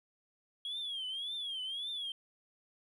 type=tone with vibrato; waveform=sine; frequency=3288 Hz; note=G#7; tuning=18 cents flat; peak=-35 dBFS; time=0.65-2.12 s; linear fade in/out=2 ms; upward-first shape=triangle; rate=1.8 Hz; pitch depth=170 cents each way; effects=tanh soft clip ceiling -34 dBFS + 12-bit